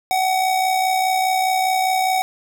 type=tone with amplitude modulation; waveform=square; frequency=752 Hz; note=F#5; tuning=28 cents sharp; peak=-15 dBFS; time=0.11-2.22 s; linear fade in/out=0 ms; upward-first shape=sine; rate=64.9 Hz; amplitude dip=45%; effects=none